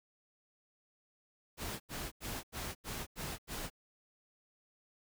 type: noise bursts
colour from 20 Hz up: pink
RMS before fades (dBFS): -41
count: 7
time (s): 1.57-3.702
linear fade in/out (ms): 50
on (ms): 230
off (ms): 87
effects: none

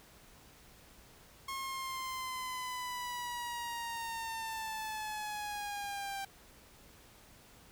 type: linear sweep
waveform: sawtooth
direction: down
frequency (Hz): 1082 to 784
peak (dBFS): -34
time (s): 1.48-6.25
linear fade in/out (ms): 5
effects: added 60 Hz sine -69 dBFS peak until 7.71 s + pink hiss -59 dBFS RMS until 7.71 s

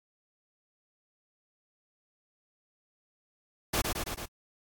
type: noise with echo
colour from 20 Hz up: pink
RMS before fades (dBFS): -28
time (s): 3.73-3.82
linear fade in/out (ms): 10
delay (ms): 110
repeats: 4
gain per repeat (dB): -3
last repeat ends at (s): 4.26
effects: AAC 64 kbps

